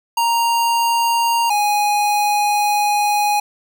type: tone pair in turn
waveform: square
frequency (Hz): 932.3 / 829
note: A#5 / G#5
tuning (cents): 0 / -3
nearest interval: major second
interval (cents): 203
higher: first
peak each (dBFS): -15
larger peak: neither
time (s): 0.17-1.5 / 1.5-3.4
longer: second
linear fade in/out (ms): 5
effects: none